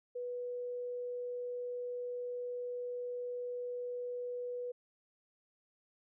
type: tone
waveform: sine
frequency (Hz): 490.6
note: B4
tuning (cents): -12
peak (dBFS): -37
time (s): 0.15-4.72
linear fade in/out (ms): 10
effects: none